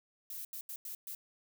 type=noise bursts at uneven times; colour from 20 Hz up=violet; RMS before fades=-43 dBFS; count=5; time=0.3-0.45 / 0.53-0.61 / 0.69-0.76 / 0.85-0.95 / 1.07-1.15 s; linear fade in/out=2 ms; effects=none